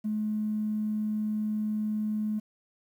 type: tone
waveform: triangle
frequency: 213.6 Hz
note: G#3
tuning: 49 cents sharp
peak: -23 dBFS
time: 0.04-2.4 s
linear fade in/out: 20 ms
effects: tanh soft clip ceiling -25 dBFS + 10-bit